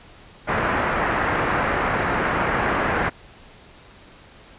white low-pass noise, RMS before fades -22 dBFS, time 0.47-3.1 s, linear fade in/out 20 ms, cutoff 1800 Hz, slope 24 dB/octave, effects pink hiss -47 dBFS RMS until 4.58 s + resampled to 8000 Hz

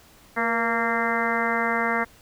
harmonic tone with a mistuned harmonic, 230 Hz, A#3, 23 cents flat, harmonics 1 / 2 / 3 / 4 / 5 / 6 / 7 / 8 / 9, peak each -30 / -30 / -30 / -30 / -30 / -30 / -30 / -30 / -30 dBFS, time 0.36-2.05 s, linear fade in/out 20 ms, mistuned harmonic 2, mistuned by +42 cents, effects pink hiss -53 dBFS RMS until 2.21 s

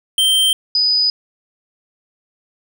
square / sine tone pair in turn, 3136 / 4978 Hz, G7 / D#8, 0 / 0 cents, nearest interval minor sixth, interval 800 cents, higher second, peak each -12 dBFS, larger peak neither, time 0.18-0.53 / 0.75-1.1 s, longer neither, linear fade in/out 2 ms, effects none

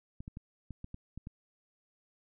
clicks, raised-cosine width 5 ms, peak -30 dBFS, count 8, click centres 0.205 / 0.279 / 0.371 / 0.707 / 0.844 / 0.944 / 1.176 / 1.271 s, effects none

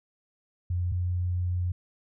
sine tone pair in turn, 88.7 / 89.32 Hz, F2 / F2, +27 / +39 cents, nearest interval unison, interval 12 cents, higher second, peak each -25 dBFS, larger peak neither, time 0.7-0.92 / 0.92-1.72 s, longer second, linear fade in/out 5 ms, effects none

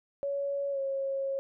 sine tone with pitch glide, 561 to 544.4 Hz, C#5 to C#5, +21 to -31 cents, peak -29 dBFS, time 0.23-1.39 s, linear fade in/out 0 ms, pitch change -52 cents, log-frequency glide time 0.71-0.79 s, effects none

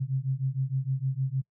sine beating tone pair, 130 / 136.5 Hz, C3 / C#3, -11 / -26 cents, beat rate 6.5 Hz, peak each -29 dBFS, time 0-1.42 s, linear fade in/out 20 ms, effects noise-tail reverb RT60 0.1 s tail -24 dB re dry

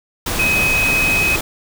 sine tone in noise, 2530 Hz, D#7, 28 cents sharp, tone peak -14 dBFS, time 0.39-1.36 s, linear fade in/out 5 ms, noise pink, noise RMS -21 dBFS, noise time 0.26-1.41 s, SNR +4 dB, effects none

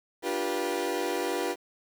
30% pulse chord, G dominant seventh, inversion second, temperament equal with one note detuned, 293.7 / 349.2 / 392 / 485.1 Hz, D4 / F4 / G4 / B4, 0 / 0 / 0 / -31 cents, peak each -34 / -30 / -31 / -30 dBFS, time 0.22-1.56 s, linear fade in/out 50 ms, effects 9-bit

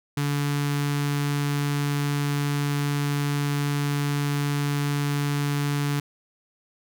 sawtooth tone with notch filter, 143.9 Hz, D3, 35 cents flat, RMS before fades -25 dBFS, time 0.17-6 s, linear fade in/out 5 ms, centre 590 Hz, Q 1.2, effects none

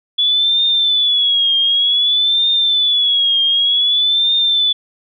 sine tone with vibrato, 3418 Hz, G#7, 49 cents sharp, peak -11 dBFS, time 0.18-4.73 s, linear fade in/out 10 ms, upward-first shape triangle, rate 0.54 Hz, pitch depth 110 cents each way, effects none

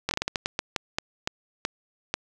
slowing click train, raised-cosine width 0.2 ms, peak -8 dBFS, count 14, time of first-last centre 0.09-2.14 s, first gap 21 ms, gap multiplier 1.3, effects none

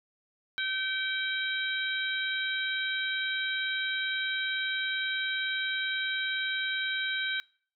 harmonic tone with a mistuned harmonic, 770 Hz, G5, 31 cents flat, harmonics 2 / 3 / 4 / 5, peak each -31 / -36 / -37 / -35 dBFS, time 0.58-7.4 s, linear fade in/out 0 ms, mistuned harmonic 4, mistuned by +45 cents, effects noise-tail reverb RT60 0.5 s tail -24 dB re dry

